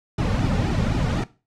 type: noise with flanger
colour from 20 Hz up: brown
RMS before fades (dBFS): -22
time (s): 0.18-1.24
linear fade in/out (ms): 5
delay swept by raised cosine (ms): 1.8 to 3.1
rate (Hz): 3.9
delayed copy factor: -0.9
effects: noise-tail reverb RT60 0.3 s tail -17 dB re dry + low-pass 6000 Hz 12 dB/octave